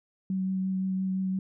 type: tone with vibrato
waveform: sine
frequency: 188.9 Hz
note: F#3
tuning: 36 cents sharp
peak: -26 dBFS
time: 0.3-1.39 s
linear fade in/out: 2 ms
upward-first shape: triangle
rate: 5.8 Hz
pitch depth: 13 cents each way
effects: none